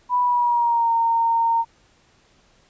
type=tone with pitch glide; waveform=sine; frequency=986 to 920 Hz; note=B5 to A#5; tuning=-3 to -23 cents; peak=-16 dBFS; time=0.09-1.65 s; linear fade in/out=50 ms; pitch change=-120 cents; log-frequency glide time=0.2-0.92 s; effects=pink hiss -58 dBFS RMS until 2.69 s + resampled to 16000 Hz